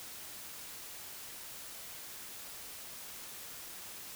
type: silence
effects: white hiss -47 dBFS RMS until 4.15 s